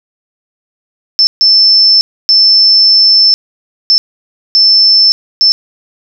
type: tone bursts at uneven times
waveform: sine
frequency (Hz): 5300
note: E8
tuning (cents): +9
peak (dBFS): -3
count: 6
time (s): 1.19-1.27 / 1.41-2.01 / 2.29-3.34 / 3.9-3.98 / 4.55-5.12 / 5.41-5.52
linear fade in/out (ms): 0
effects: none